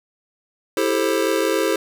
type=chord; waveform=square; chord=A minor seventh; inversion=second; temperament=just; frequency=330 / 396 / 440 / 528 Hz; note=E4 / G4 / A4 / C5; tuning=+2 / +18 / 0 / +16 cents; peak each=-24 dBFS; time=0.77-1.76 s; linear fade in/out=2 ms; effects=none